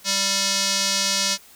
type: tone with band-pass filter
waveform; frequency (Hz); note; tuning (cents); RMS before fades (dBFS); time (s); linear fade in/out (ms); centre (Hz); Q
square; 196; G3; 0; -22; 0.04-1.38; 50; 5300; 1.9
effects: white hiss -49 dBFS RMS until 1.55 s